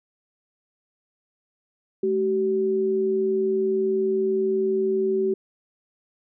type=tone pair together; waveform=sine; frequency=214.6 / 382.4 Hz; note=A3 / G4; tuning=-43 / -43 cents; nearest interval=minor seventh; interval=1000 cents; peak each=-29 / -20 dBFS; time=2.03-5.34 s; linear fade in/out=5 ms; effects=none